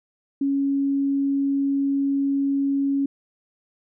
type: tone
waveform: sine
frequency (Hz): 277.2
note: C#4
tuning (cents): 0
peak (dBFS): -19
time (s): 0.41-3.06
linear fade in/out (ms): 5
effects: none